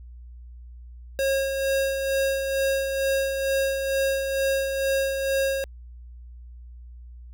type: tone with tremolo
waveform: square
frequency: 542 Hz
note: C#5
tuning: 39 cents flat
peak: -21 dBFS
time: 1.19-5.64 s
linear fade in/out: 0 ms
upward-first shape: sine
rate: 2.2 Hz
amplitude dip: 45%
effects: added 60 Hz sine -40 dBFS peak until 7.33 s